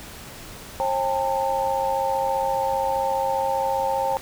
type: tone cluster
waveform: sine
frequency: 538 / 803 / 898 Hz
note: C5 / G5 / A5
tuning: +48 / +41 / +35 cents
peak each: -25 dBFS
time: 0.8-4.17 s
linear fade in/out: 0 ms
effects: pink hiss -40 dBFS RMS until 4.21 s